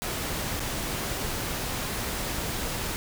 pink noise with dropouts, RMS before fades -31 dBFS, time 0.02-2.96 s, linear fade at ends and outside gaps 0 ms, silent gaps 0.596-0.603 s, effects none

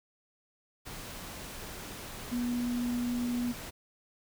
sine tone in noise, 242.5 Hz, B3, 31 cents flat, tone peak -29 dBFS, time 2.31-3.53 s, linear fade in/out 20 ms, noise pink, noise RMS -43 dBFS, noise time 0.85-3.71 s, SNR +11 dB, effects none

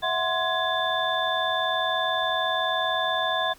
sine tone cluster, 653 / 733 / 1046 / 1676 / 3542 Hz, E5 / F#5 / C6 / G#6 / A7, -17 / -16 / -1 / +15 / +11 cents, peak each -29 dBFS, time 0.02-3.54 s, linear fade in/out 20 ms, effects pink hiss -53 dBFS RMS until 3.58 s

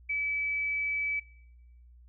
sine tone, 2297 Hz, D7, 39 cents flat, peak -28 dBFS, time 0.09-1.2 s, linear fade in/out 10 ms, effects noise-tail reverb RT60 0.9 s tail -23 dB re dry + added 60 Hz sine -52 dBFS peak until 2.08 s

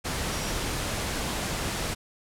sine tone in noise, 5650 Hz, F8, 19 cents sharp, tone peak -41 dBFS, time 0.31-0.53 s, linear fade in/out 20 ms, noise pink, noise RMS -30 dBFS, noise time 0.04-1.95 s, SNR -14 dB, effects low-pass 11000 Hz 12 dB/octave

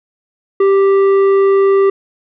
triangle tone with tanh clipping, 392 Hz, G4, in tune, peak -9 dBFS, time 0.6-1.9 s, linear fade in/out 5 ms, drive 13 dB, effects none

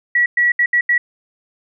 sine tone bursts at uneven times, 1932 Hz, B6, 39 cents flat, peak -11 dBFS, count 5, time 0.15-0.26 / 0.37-0.52 / 0.59-0.66 / 0.73-0.81 / 0.89-0.98 s, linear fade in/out 5 ms, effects none

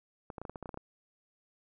clicks, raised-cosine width 1 ms, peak -27 dBFS, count 11, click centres 0.302 / 0.382 / 0.416 / 0.452 / 0.496 / 0.558 / 0.627 / 0.658 / 0.692 / 0.743 / 0.774 s, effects none

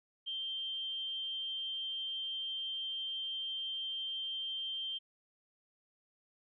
sine tone with amplitude modulation, 3147 Hz, G7, 6 cents sharp, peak -35 dBFS, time 0.26-4.99 s, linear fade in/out 20 ms, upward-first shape sine, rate 299 Hz, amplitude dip 25%, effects none

